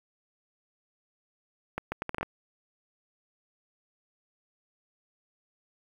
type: accelerating click train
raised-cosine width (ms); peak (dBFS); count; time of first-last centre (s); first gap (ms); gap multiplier
0.5; -16; 8; 1.78-2.23; 140; 0.72
effects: 8-bit